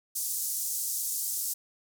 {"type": "band-pass noise", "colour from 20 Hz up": "white", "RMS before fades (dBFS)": -32, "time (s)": [0.15, 1.54], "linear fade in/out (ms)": 10, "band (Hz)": [5900, 15000], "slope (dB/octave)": 24, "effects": []}